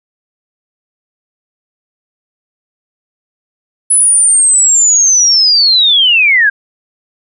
sine linear sweep, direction down, 10210 to 1568 Hz, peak -5 dBFS, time 3.9-6.5 s, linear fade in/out 10 ms, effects none

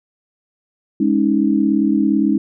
sine chord, Ab suspended fourth, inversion none, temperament equal with one note detuned, 207.7 / 277.2 / 314.9 Hz, Ab3 / Db4 / Eb4, 0 / 0 / +21 cents, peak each -17 dBFS, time 1-2.38 s, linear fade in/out 5 ms, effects none

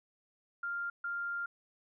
sine tone bursts at uneven times, 1396.9 Hz, F6, in tune, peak -34 dBFS, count 2, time 0.63-0.9 / 1.04-1.46 s, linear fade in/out 5 ms, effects none

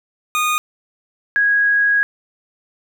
25% pulse / sine tone pair in turn, 1231 / 1652.2 Hz, D#6 / G#6, -19 / -9 cents, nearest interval perfect fourth, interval 510 cents, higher second, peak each -12 dBFS, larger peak neither, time 0.35-0.58 / 1.36-2.03 s, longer second, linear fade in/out 0 ms, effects none

